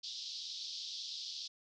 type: band-pass noise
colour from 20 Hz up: white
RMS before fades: -44 dBFS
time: 0.03-1.48 s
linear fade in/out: 10 ms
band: 3400 to 5300 Hz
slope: 48 dB/octave
effects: none